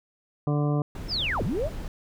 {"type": "harmonic tone", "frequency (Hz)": 146.83, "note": "D3", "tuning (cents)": 0, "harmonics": [1, 2, 3, 4, 5, 7, 8], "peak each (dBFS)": [-23, -29, -33, -35, -37, -40, -41], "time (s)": [0.47, 0.82], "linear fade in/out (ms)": 2}
{"type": "noise", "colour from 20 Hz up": "brown", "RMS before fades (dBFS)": -34, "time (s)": [0.95, 1.88], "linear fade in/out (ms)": 2}
{"type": "linear two-way sweep", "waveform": "sine", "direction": "down then up", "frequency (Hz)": [5470, 74, 698], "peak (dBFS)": -25, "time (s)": [1.08, 1.7], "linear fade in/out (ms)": 50, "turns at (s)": 1.43}
{"effects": []}